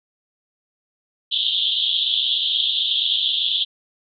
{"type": "band-pass noise", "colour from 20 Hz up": "white", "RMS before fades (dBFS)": -21, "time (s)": [1.31, 3.65], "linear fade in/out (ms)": 20, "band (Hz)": [3100, 3700], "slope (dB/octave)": 96, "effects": []}